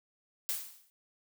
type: noise with exponential decay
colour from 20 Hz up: blue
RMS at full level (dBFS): -31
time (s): 0.49-0.9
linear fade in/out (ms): 0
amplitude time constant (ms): 89
effects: none